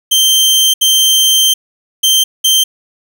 sawtooth tone bursts at uneven times, 3136 Hz, G7, in tune, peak -4 dBFS, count 4, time 0.11-0.74 / 0.81-1.54 / 2.03-2.24 / 2.44-2.64 s, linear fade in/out 10 ms, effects none

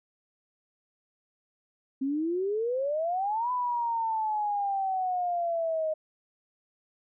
sine exponential two-way sweep, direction up then down, 262.3 to 1004 to 621 Hz, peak -26 dBFS, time 2.01-5.94 s, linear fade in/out 10 ms, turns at 3.51 s, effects none

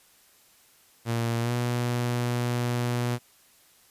sawtooth tone with pitch glide, 116.54 to 121.35 Hz, A#2 to B2, 0 to -30 cents, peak -21 dBFS, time 1.05-3.19 s, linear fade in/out 50 ms, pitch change +70 cents, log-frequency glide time 1.4-1.52 s, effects white hiss -59 dBFS RMS until 3.9 s + resampled to 32000 Hz

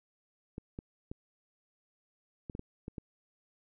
clicks, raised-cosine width 3 ms, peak -27 dBFS, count 8, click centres 0.581 / 0.789 / 1.115 / 2.498 / 2.551 / 2.594 / 2.881 / 2.982 s, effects none

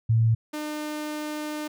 sine / sawtooth tone pair in turn, 113.2 / 302.2 Hz, A2 / D4, +50 / +50 cents, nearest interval octave + perfect fourth, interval 1700 cents, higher second, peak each -17 / -26 dBFS, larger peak first, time 0.09-0.35 / 0.53-1.68 s, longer second, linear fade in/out 10 ms, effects none

